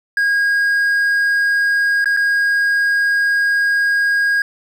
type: tone with dropouts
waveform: triangle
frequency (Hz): 1634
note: G#6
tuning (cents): -29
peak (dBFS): -11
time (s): 0.17-4.42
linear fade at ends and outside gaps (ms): 2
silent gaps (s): 2.044-2.057 / 2.166-2.171
effects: none